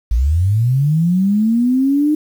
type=linear sweep; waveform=sine; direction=up; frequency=51.91 to 307 Hz; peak=-11 dBFS; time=0.11-2.15 s; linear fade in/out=5 ms; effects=7-bit